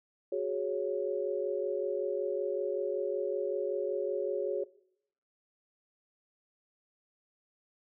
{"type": "chord", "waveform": "sine", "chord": "F# suspended second", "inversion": "none", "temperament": "equal", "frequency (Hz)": [370, 415.3, 554.4], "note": ["F#4", "G#4", "C#5"], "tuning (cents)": [0, 0, 0], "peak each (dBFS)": -34, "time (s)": [0.32, 4.64], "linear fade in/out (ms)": 5, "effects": ["noise-tail reverb RT60 0.7 s tail -20 dB re dry"]}